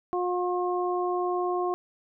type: harmonic tone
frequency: 358.3 Hz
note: F4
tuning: 44 cents sharp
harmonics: 1 / 2 / 3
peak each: -27 / -30 / -32 dBFS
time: 0.13-1.74 s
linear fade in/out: 0 ms
effects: none